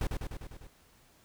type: noise with echo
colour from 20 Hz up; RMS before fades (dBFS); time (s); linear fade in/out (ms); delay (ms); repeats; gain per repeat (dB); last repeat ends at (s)
brown; -30; 0.01-0.07; 2; 100; 6; -3; 0.67
effects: pink hiss -63 dBFS RMS until 1.24 s